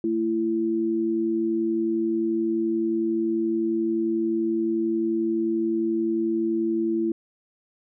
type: tone pair together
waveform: sine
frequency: 223.7 / 335.1 Hz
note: A3 / E4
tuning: +29 / +29 cents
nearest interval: perfect fifth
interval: 700 cents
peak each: -28 / -22 dBFS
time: 0.04-7.12 s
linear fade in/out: 2 ms
effects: none